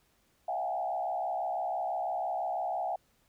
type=tone with frequency modulation; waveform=sine; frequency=739 Hz; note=F#5; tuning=2 cents flat; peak=-30 dBFS; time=0.48-2.96 s; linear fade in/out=5 ms; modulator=66 Hz; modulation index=1.3; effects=pink hiss -70 dBFS RMS until 3.28 s